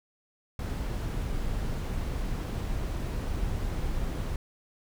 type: noise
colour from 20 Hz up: brown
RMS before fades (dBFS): -31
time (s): 0.59-4.36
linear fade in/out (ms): 2
effects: none